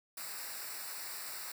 white noise with comb filter, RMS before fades -43 dBFS, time 0.17-1.52 s, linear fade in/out 5 ms, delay 0.31 ms, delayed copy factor -0.8, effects none

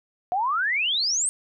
sine exponential sweep, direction up, 698.5 to 8750 Hz, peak -21 dBFS, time 0.32-1.29 s, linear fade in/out 0 ms, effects none

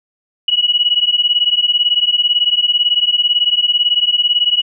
sine beating tone pair, 2916 / 2934 Hz, F#7 / F#7, -26 / -15 cents, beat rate 18 Hz, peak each -14 dBFS, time 0.48-4.62 s, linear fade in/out 5 ms, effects none

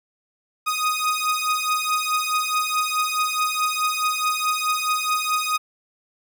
sawtooth beating tone pair, 1244.5 / 1249.2 Hz, D#6 / D#6, 0 / +7 cents, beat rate 4.7 Hz, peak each -20 dBFS, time 0.66-5.58 s, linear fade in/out 20 ms, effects none

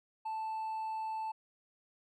sine tone with hard clipping, 880 Hz, A5, in tune, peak -36 dBFS, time 0.25-1.32 s, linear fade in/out 10 ms, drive 2 dB, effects none

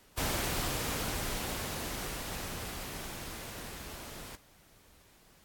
pink noise with level ramp, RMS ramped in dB -32 to -46 dBFS, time 0.17-4.36 s, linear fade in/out 10 ms, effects pink hiss -61 dBFS RMS until 5.44 s + AAC 64 kbps

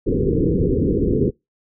white low-pass noise, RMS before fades -18 dBFS, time 0.06-1.31 s, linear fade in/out 20 ms, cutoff 480 Hz, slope 96 dB/octave, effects noise-tail reverb RT60 0.2 s tail -25 dB re dry

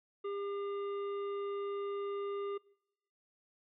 harmonic tone with a mistuned harmonic, 401.2 Hz, G4, 40 cents sharp, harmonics 1 / 3 / 5 / 7 / 9, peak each -36 / -45 / -58 / -60 / -65 dBFS, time 0.24-2.58 s, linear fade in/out 10 ms, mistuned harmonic 5, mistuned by +31 cents, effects noise-tail reverb RT60 0.8 s tail -24 dB re dry

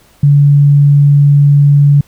sine tone, 143.4 Hz, D3, 41 cents flat, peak -3 dBFS, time 0.23-2.01 s, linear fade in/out 5 ms, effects pink hiss -47 dBFS RMS until 2.07 s

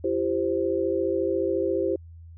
sine chord, C major, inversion first, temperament equal with one note detuned, 337.7 / 392 / 523.3 Hz, E4 / G4 / C5, +42 / 0 / 0 cents, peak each -27 / -26 / -27 dBFS, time 0.04-1.96 s, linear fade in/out 5 ms, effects added 83 Hz sine -42 dBFS peak until 2.37 s

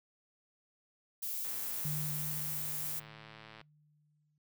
violet noise, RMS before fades -38 dBFS, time 1.22-3 s, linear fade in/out 10 ms
click train, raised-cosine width 0.3 ms, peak -35 dBFS, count 239, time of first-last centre 1.45-3.614 s, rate 110 Hz
sine tone with exponential decay, 149.8 Hz, D3, 35 cents sharp, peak -34 dBFS, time 1.85-4.38 s, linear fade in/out 2 ms, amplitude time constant 550 ms
effects noise-tail reverb RT60 0.2 s tail -26 dB re dry

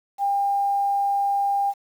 sine tone with quantisation, 800 Hz, G5, 35 cents sharp, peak -19 dBFS, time 0.18-1.74 s, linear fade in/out 50 ms, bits 8, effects none

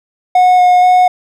triangle tone with vibrato, 726 Hz, F#5, 33 cents flat, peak -3 dBFS, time 0.35-1.08 s, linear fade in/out 5 ms, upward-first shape square, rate 2.1 Hz, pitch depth 9 cents each way, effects none

